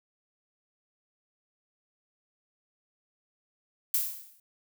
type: noise with exponential decay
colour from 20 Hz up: violet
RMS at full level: -24 dBFS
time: 3.94-4.4 s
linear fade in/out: 2 ms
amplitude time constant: 100 ms
effects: none